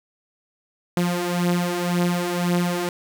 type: beating tone pair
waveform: sawtooth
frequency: 174.61 / 176.51 Hz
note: F3 / F3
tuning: 0 / +19 cents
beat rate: 1.9 Hz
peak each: -21 / -18 dBFS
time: 0.97-2.89 s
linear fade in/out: 2 ms
effects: 8-bit